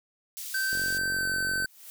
white high-pass noise, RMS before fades -38 dBFS, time 0.37-0.98 s, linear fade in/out 0 ms, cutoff 3700 Hz, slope 12 dB/octave
square tone with pitch glide, 1550 to 1536.6 Hz, G6 to G6, -20 to -35 cents, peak -27 dBFS, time 0.54-1.66 s, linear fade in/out 5 ms, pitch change -15 cents, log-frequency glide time 1.12-1.26 s
click train, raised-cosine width 2 ms, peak -28 dBFS, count 43, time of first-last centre 0.73-1.645 s, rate 45.9 Hz
blue noise with exponential growth, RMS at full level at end -43 dBFS, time 1.39-1.9 s, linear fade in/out 0 ms, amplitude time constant 110 ms
effects none

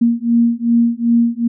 sine beating tone pair, 233.1 / 235.7 Hz, A#3 / A#3, 0 / +19 cents, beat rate 2.6 Hz, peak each -14 dBFS, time 0.01-1.48 s, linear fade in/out 10 ms, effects none

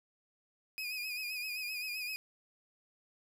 30% pulse tone with vibrato, 2488 Hz, D#7, 1 cent flat, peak -34 dBFS, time 0.78-2.16 s, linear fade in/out 0 ms, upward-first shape sine, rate 7.7 Hz, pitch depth 58 cents each way, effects none

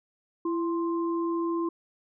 sine tone pair together, 335.7 / 1048.1 Hz, E4 / C6, +32 / +3 cents, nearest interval octave + minor sixth, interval 1971 cents, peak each -26 / -34 dBFS, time 0.45-1.69 s, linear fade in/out 5 ms, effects none

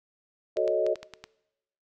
sine chord, D# half-diminished seventh, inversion first, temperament equal, 370 / 440 / 554.4 / 622.3 Hz, F#4 / A4 / C#5 / D#5, 0 / 0 / 0 / 0 cents, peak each -30 / -29 / -29 / -26 dBFS, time 0.56-0.95 s, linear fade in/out 20 ms
clicks, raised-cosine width 0.2 ms, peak -23 dBFS, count 7, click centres 0.57 / 0.678 / 0.865 / 0.957 / 1.03 / 1.137 / 1.24 s
effects noise-tail reverb RT60 0.9 s tail -21 dB re dry

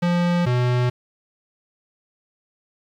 square tone pair in turn, 174.61 / 123.69 Hz, F3 / B2, 0 / +3 cents, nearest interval tritone, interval 597 cents, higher first, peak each -18 / -18 dBFS, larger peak neither, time 0.02-0.46 / 0.46-0.9 s, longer neither, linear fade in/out 10 ms, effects low-pass 4000 Hz 12 dB/octave + 8-bit

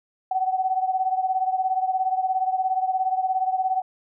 sine beating tone pair, 749 / 766 Hz, F#5 / G5, +21 / -40 cents, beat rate 17 Hz, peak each -22 / -26 dBFS, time 0.31-3.82 s, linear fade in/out 5 ms, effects none

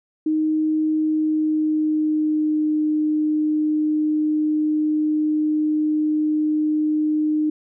sine tone with pitch glide, 311.1 to 305.8 Hz, D#4 to D#4, 0 to -30 cents, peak -17 dBFS, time 0.26-7.5 s, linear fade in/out 5 ms, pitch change -30 cents, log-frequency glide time 0.95-2.78 s, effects none

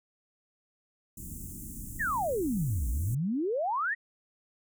pink band-stop noise, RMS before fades -41 dBFS, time 1.17-3.15 s, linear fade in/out 5 ms, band 310 to 7000 Hz, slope 48 dB/octave
sine exponential two-way sweep, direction down then up, 1950 to 55 to 1950 Hz, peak -27 dBFS, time 1.99-3.95 s, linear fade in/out 20 ms, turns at 2.89 s
effects none

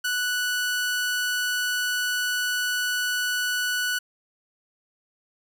sawtooth tone, 1480 Hz, F#6, in tune, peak -20 dBFS, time 0.04-3.99 s, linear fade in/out 10 ms, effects none

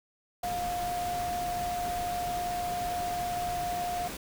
sine tone in noise, 708 Hz, F5, 23 cents sharp, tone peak -30 dBFS, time 0.43-4.08 s, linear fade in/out 5 ms, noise pink, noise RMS -39 dBFS, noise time 0.43-4.17 s, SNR +6 dB, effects none

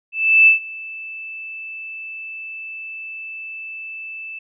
sine tone with ADSR envelope, 2637 Hz, E7, in tune, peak -6 dBFS, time 0.12-4.39 s, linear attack 350 ms, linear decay 120 ms, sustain -23 dB, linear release 7 ms, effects none

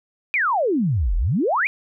sine exponential two-way sweep, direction down then up, 2489 to 37.48 to 2489 Hz, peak -17 dBFS, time 0.34-1.67 s, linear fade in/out 0 ms, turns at 1.16 s, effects none

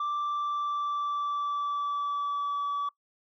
sine tone with pitch glide, 1174.7 to 1146.5 Hz, D6 to D6, 0 to -42 cents, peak -25 dBFS, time 0-2.89 s, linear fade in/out 5 ms, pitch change -42 cents, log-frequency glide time 0.17-2.66 s, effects noise-tail reverb RT60 0.1 s tail -24 dB re dry + tanh soft clip ceiling -27 dBFS

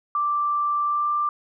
sine tone with pitch glide, 1174.7 to 1183.6 Hz, D6 to D6, 0 to +13 cents, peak -20 dBFS, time 0.15-1.29 s, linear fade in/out 2 ms, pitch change +13 cents, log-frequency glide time 0.85-1.11 s, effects none

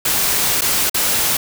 white noise with dropouts, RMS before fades -17 dBFS, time 0.05-1.37 s, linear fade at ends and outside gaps 5 ms, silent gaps 0.61-0.618 / 0.897-0.943 s, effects none

